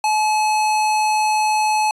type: tone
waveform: square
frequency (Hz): 857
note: A5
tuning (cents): -46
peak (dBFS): -16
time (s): 0.04-1.91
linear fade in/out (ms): 2
effects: resampled to 24000 Hz